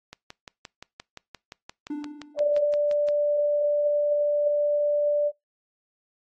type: click train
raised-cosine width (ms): 0.2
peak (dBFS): -22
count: 18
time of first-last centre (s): 0.13-3.087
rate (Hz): 5.75
type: tone with exponential decay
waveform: triangle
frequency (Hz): 295.1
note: D4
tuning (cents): +8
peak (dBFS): -25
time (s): 1.9-2.64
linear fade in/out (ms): 5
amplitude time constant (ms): 160
type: tone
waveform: sine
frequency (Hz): 587.3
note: D5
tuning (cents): 0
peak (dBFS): -20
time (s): 2.36-5.32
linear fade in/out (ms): 50
effects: noise-tail reverb RT60 0.2 s tail -25 dB re dry + AAC 32 kbps